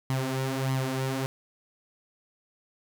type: tone with flanger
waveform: sawtooth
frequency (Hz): 132.4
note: C3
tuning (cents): +21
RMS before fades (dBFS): -29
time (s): 0.1-1.26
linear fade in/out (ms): 0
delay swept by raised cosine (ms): 0.96 to 5.46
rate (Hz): 1.6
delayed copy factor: +0.65
effects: none